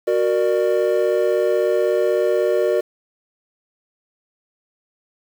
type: chord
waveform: triangle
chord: Gb augmented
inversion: none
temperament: equal with one note detuned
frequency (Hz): 370 / 466.2 / 595.5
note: Gb4 / Bb4 / D5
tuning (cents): 0 / 0 / +24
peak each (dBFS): -18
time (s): 0.07-2.81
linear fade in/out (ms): 10
effects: 7-bit